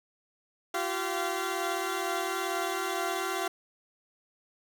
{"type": "tone cluster", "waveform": "15% pulse", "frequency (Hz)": [345.1, 383.9, 688], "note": ["F4", "G4", "F5"], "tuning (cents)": [-21, -36, -26], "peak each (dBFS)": [-28, -26, -30], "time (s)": [0.74, 3.48], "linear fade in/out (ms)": 5, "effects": []}